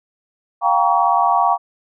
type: chord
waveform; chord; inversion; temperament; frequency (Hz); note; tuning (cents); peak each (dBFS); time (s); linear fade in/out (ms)
sine; G half-diminished seventh; third; just; 705.6 / 784 / 940.8 / 1128.9; F5 / G5 / Bb5 / Db6; +18 / 0 / +16 / +31; -18; 0.61-1.58; 50
effects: none